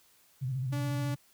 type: tone with vibrato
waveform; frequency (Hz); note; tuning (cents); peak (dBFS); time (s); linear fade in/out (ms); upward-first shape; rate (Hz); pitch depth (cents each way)
sine; 130; C3; -11; -30; 0.41-1.16; 20; square; 14; 74
type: tone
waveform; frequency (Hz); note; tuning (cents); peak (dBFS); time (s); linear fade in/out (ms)
sawtooth; 288.9; D4; -28; -32; 0.72-1.15; 10
effects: white hiss -64 dBFS RMS until 1.33 s